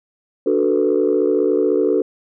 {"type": "chord", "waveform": "sine", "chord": "B minor seventh", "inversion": "first", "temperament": "equal", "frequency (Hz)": [293.7, 370, 440, 493.9], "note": ["D4", "F#4", "A4", "B4"], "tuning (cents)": [0, 0, 0, 0], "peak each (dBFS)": [-20, -18, -17, -21], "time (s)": [0.46, 2.02], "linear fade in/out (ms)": 5, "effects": ["tanh soft clip ceiling -6 dBFS"]}